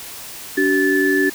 sine tone cluster, 288.5 / 379.8 / 1743 Hz, D4 / F#4 / A6, -31 / +45 / -17 cents, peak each -18 dBFS, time 0.57-1.3 s, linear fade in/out 10 ms, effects white hiss -34 dBFS RMS until 1.34 s

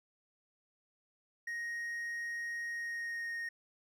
triangle tone with pitch glide, 1873 to 1856.8 Hz, A#6 to A#6, +8 to -7 cents, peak -35 dBFS, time 1.47-3.49 s, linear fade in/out 5 ms, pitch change -15 cents, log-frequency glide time 2.68-3.35 s, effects none

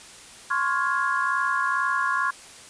sine chord, Db major seventh, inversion third, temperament equal with one note detuned, 1046.5 / 1108.7 / 1409.9 / 1661.2 Hz, C6 / Db6 / F6 / Ab6, 0 / 0 / +16 / 0 cents, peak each -27 dBFS, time 0.5-2.31 s, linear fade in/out 10 ms, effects white hiss -45 dBFS RMS until 2.69 s + resampled to 22050 Hz

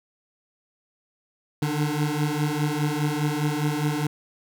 25% pulse beating tone pair, 146.83 / 151.73 Hz, D3 / D#3, 0 / -43 cents, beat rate 4.9 Hz, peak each -22 dBFS, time 1.62-4.07 s, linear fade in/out 5 ms, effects none

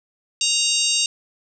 harmonic tone with a mistuned harmonic, 932.3 Hz, A#5, in tune, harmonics 3 / 4 / 5 / 6 / 7 / 8 / 9, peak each -23 / -24 / -25 / -26 / -26 / -27 / -28 dBFS, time 0.41-1.06 s, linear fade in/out 2 ms, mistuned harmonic 7, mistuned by -47 cents, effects none

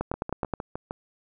two click trains, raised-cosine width 1 ms, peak -18 / -13 dBFS, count 6 / 6, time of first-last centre 0.14-0.909 / 0.01-0.537 s, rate 6.5 / 9.48 Hz, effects none

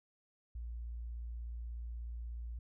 sine tone, 58.3 Hz, A#1, 1 cent sharp, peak -40 dBFS, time 0.55-2.59 s, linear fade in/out 5 ms, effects none

